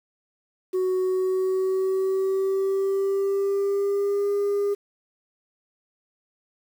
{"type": "tone with pitch glide", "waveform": "sine", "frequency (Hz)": [371.2, 404.8], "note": ["F#4", "G#4"], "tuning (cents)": [6, -44], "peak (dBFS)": -18, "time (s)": [0.73, 4.75], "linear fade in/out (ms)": 20, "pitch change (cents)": 150, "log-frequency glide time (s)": [0.99, 4.31], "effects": ["tanh soft clip ceiling -20 dBFS", "8-bit"]}